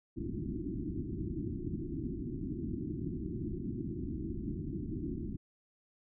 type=low-pass noise; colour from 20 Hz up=white; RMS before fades=-38 dBFS; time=0.16-5.37 s; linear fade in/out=20 ms; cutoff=360 Hz; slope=96 dB/octave; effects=none